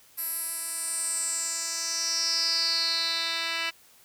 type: tone with band-pass filter sweep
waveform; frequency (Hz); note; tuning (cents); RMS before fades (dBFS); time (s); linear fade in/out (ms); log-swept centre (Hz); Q
10% pulse; 331; E4; +7; -29; 0.17-3.71; 20; 12000 to 3100; 6.6
effects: white hiss -57 dBFS RMS until 4.04 s